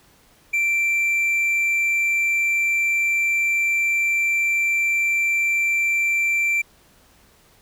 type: tone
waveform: triangle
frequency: 2349 Hz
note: D7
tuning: in tune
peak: -16 dBFS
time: 0.53-6.62 s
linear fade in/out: 10 ms
effects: pink hiss -55 dBFS RMS until 7.61 s